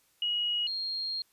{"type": "tone pair in turn", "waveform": "sine", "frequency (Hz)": [2899, 4233], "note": ["F#7", "C8"], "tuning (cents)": [-36, 19], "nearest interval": "perfect fifth", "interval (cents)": 655, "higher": "second", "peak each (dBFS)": [-27, -31], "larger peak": "first", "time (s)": [[0.22, 0.67], [0.67, 1.22]], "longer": "second", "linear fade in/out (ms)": 2, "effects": ["white hiss -68 dBFS RMS until 1.32 s", "resampled to 32000 Hz"]}